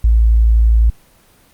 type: tone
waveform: sine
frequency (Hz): 56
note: A1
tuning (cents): +31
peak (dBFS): -7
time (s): 0.04-0.9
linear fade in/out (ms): 5
effects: pink hiss -50 dBFS RMS until 1.53 s + Opus 24 kbps